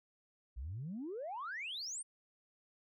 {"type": "exponential sweep", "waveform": "sine", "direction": "up", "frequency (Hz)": [55, 9430], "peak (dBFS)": -39, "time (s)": [0.56, 2.03], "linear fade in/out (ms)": 20, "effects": ["tanh soft clip ceiling -36 dBFS"]}